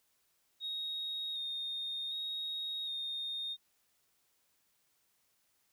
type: tone with vibrato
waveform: sine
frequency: 3719 Hz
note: A#7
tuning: 5 cents flat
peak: -35 dBFS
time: 0.6-3.57 s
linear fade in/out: 50 ms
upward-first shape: square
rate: 0.66 Hz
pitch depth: 18 cents each way
effects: tanh soft clip ceiling -32 dBFS + white hiss -75 dBFS RMS until 5.72 s